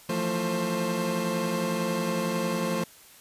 30% pulse tone cluster, 164.1 / 175.1 / 223.5 / 529 Hz, E3 / F3 / A3 / C5, -8 / +5 / +27 / +19 cents, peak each -36 / -28 / -28 / -28 dBFS, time 0.09-2.84 s, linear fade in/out 5 ms, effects white hiss -52 dBFS RMS until 3.2 s + resampled to 32000 Hz

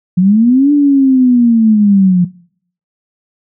sine linear two-way sweep, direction up then down, 174.4 to 293.7 to 174.4 Hz, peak -5 dBFS, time 0.17-2.25 s, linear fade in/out 10 ms, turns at 0.72 s, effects noise-tail reverb RT60 0.6 s tail -21 dB re dry

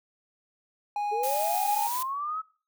triangle tone, 826 Hz, G#5, 10 cents flat, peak -25 dBFS, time 0.96-1.87 s, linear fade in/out 2 ms
sine linear sweep, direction up, 417.6 to 1304 Hz, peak -29 dBFS, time 1.11-2.42 s, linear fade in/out 20 ms
blue noise, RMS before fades -34 dBFS, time 1.23-2.03 s, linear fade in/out 5 ms
effects noise-tail reverb RT60 0.4 s tail -21 dB re dry

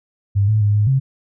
sine tone with pitch steps, 100 / 107.8 / 103.3 / 104.6 / 133.9 Hz, G2 / A2 / G#2 / G#2 / C3, +35 / -35 / -9 / +13 / +40 cents, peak -12 dBFS, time 0.35-1 s, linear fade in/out 20 ms, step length 130 ms, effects none

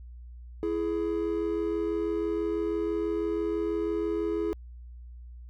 triangle tone pair together, 332.9 / 419 Hz, E4 / G#4, +17 / +15 cents, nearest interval major third, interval 398 cents, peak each -27 dBFS, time 0.63-4.53 s, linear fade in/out 0 ms, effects tanh soft clip ceiling -18 dBFS + added 60 Hz sine -42 dBFS peak until 5.49 s

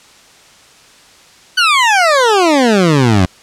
20% pulse exponential sweep, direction down, 1526 to 86.7 Hz, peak -3 dBFS, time 1.57-3.26 s, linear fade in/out 10 ms, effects white hiss -43 dBFS RMS until 3.42 s + low-pass 7000 Hz 12 dB/octave

